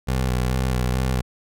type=tone with vibrato; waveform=20% pulse; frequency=63.3 Hz; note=B1; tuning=43 cents sharp; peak=-15 dBFS; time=0.07-1.22 s; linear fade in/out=20 ms; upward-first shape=square; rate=2.3 Hz; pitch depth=30 cents each way; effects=none